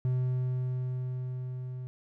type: tone with level ramp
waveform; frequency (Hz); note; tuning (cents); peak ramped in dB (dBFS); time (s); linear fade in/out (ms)
triangle; 127.1; C3; -50; -23 to -34; 0.05-1.87; 0
effects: none